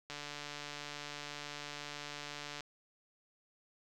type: click train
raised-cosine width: 0.2 ms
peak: -26 dBFS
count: 367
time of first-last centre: 0.1-2.607 s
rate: 146 Hz
effects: none